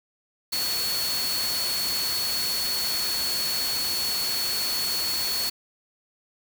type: tone in noise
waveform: sine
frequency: 4395 Hz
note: C#8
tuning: 16 cents flat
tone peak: -26 dBFS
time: 0.52-5.5 s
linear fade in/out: 10 ms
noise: white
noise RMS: -30 dBFS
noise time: 0.52-5.5 s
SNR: +1 dB
effects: none